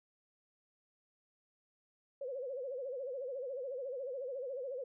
sine tone with vibrato, 523.3 Hz, C5, in tune, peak -38 dBFS, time 2.21-4.84 s, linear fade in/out 5 ms, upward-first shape sine, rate 14 Hz, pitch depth 130 cents each way, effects none

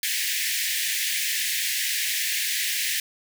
pink high-pass noise, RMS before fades -26 dBFS, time 0.03-3 s, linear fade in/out 2 ms, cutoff 1700 Hz, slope 96 dB/octave, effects none

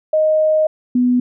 sine tone pair in turn, 622.3 / 247.6 Hz, D#5 / B3, 0 / +5 cents, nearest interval octave + major third, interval 1595 cents, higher first, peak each -11 dBFS, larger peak neither, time 0.13-0.67 / 0.95-1.2 s, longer first, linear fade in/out 5 ms, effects none

